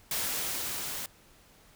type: noise with level ramp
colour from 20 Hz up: white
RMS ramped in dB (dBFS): -31 to -37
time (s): 0.11-1.06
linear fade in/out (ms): 2
effects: pink hiss -59 dBFS RMS until 1.75 s